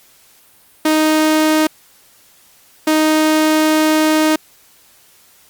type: tone bursts at uneven times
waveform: sawtooth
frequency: 311.1 Hz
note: D#4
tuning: in tune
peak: -7 dBFS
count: 2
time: 0.85-1.67 / 2.87-4.36 s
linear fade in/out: 5 ms
effects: white hiss -49 dBFS RMS until 5.49 s + Opus 48 kbps